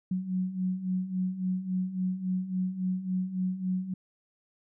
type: beating tone pair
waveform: sine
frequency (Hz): 182.5 / 186.1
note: F#3 / F#3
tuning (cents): -24 / +10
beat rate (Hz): 3.6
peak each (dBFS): -34 / -29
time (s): 0.11-3.94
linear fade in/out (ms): 5
effects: none